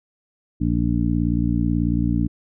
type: harmonic tone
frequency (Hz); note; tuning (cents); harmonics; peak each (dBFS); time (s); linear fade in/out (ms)
58.27; A#1; 0; 1 / 2 / 3 / 4 / 5; -24 / -24 / -24 / -24 / -24; 0.6-2.28; 20
effects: none